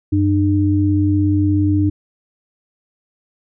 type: tone pair together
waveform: sine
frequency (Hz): 95.03 / 301.9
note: F#2 / D4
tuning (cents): +47 / +48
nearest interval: octave + minor sixth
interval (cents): 2001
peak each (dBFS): -15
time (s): 0.12-1.9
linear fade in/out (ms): 10
effects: none